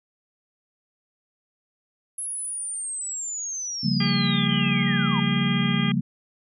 sine linear sweep, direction down, 10800 to 870 Hz, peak -28 dBFS, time 2.18-5.2 s, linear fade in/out 5 ms
sine chord, G half-diminished seventh, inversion second, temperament equal with one note detuned, 138.59 / 174.61 / 196 / 230.5 Hz, Db3 / F3 / G3 / Bb3, 0 / 0 / 0 / -19 cents, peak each -26 dBFS, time 3.83-6.01 s, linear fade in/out 10 ms
harmonic tone, 403.8 Hz, G#4, 49 cents flat, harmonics 1 / 2 / 3 / 4 / 5 / 6 / 7 / 8, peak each -39 / -41 / -34 / -38 / -32 / -35 / -42 / -30 dBFS, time 4-5.92 s, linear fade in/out 5 ms
effects none

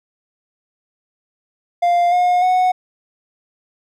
triangle tone with pitch steps, 698.5 / 716.9 / 735.8 Hz, F5 / F5 / F#5, 0 / +45 / -10 cents, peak -10 dBFS, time 1.82-2.72 s, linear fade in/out 10 ms, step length 300 ms, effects none

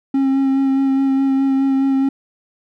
triangle tone with vibrato, 270 Hz, C#4, 45 cents flat, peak -11 dBFS, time 0.14-2.09 s, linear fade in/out 5 ms, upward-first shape sine, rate 4.8 Hz, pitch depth 16 cents each way, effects none

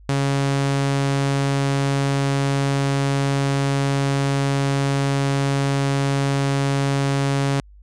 sawtooth tone, 138.59 Hz, C#3, in tune, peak -14 dBFS, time 0.09-7.6 s, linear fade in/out 0 ms, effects added 50 Hz sine -43 dBFS peak until 7.82 s + resampled to 22050 Hz

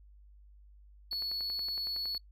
triangle tone, 4401 Hz, C#8, 13 cents flat, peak -32 dBFS, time 1.11-2.18 s, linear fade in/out 5 ms
click train, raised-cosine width 0.5 ms, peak -35 dBFS, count 12, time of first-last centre 1.13-2.149 s, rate 10.8 Hz
effects noise-tail reverb RT60 0.1 s tail -24 dB re dry + added 50 Hz sine -54 dBFS peak until 2.31 s

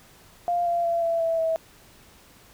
sine tone with pitch steps, 698.5 / 688.5 / 678.6 / 668.9 / 659.3 / 649.8 Hz, F5 / F5 / F5 / E5 / E5 / E5, 0 / -25 / -50 / +25 / 0 / -25 cents, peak -21 dBFS, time 0.48-1.56 s, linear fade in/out 0 ms, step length 180 ms, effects pink hiss -53 dBFS RMS until 2.53 s

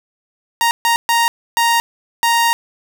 sawtooth tone bursts at uneven times, 932.3 Hz, A#5, in tune, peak -8 dBFS, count 5, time 0.61-0.71 / 0.85-0.96 / 1.09-1.28 / 1.57-1.8 / 2.23-2.53 s, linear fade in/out 0 ms, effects none

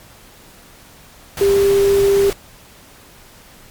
sine tone in noise, 397.1 Hz, G4, 22 cents sharp, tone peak -10 dBFS, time 1.41-2.3 s, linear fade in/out 2 ms, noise pink, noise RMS -26 dBFS, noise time 1.37-2.33 s, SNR +13 dB, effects pink hiss -44 dBFS RMS until 3.7 s + MP3 96 kbps

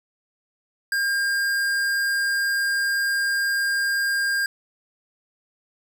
sine tone with hard clipping, 1607 Hz, G6, 43 cents sharp, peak -22 dBFS, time 0.92-4.46 s, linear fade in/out 2 ms, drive 16 dB, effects none

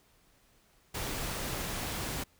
pink noise, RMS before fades -36 dBFS, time 0.94-2.24 s, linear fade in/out 10 ms, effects pink hiss -66 dBFS RMS until 2.39 s

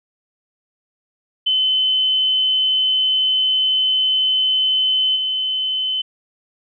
sine tone with level steps, 3046 Hz, F#7, 50 cents sharp, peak -14 / -18 dBFS, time 1.46-6.02 s, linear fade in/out 10 ms, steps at 5.15 s, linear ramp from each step 20 ms, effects none

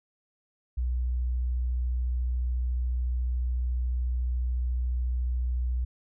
sine tone with vibrato, 61.6 Hz, B1, 4 cents flat, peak -25 dBFS, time 0.77-5.85 s, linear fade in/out 10 ms, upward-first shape sine, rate 14 Hz, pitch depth 10 cents each way, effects none

